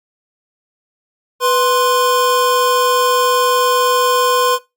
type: tone pair together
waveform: square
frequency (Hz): 493.9 / 1046.5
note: B4 / C6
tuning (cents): 0 / 0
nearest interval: octave + minor second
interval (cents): 1300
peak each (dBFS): -15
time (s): 1.4-4.59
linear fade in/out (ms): 50
effects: noise-tail reverb RT60 0.2 s tail -18 dB re dry + Opus 48 kbps